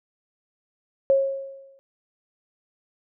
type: tone with exponential decay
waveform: sine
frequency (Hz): 544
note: C#5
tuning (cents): -33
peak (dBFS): -13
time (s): 1.1-1.79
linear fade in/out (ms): 0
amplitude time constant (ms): 150
effects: none